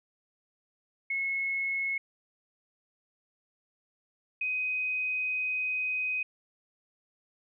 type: tone pair in turn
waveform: sine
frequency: 2182 / 2510 Hz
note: C#7 / D#7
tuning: -28 / +15 cents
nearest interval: major second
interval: 243 cents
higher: second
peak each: -28 dBFS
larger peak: neither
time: 1.1-1.98 / 4.41-6.23 s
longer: second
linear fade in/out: 5 ms
effects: none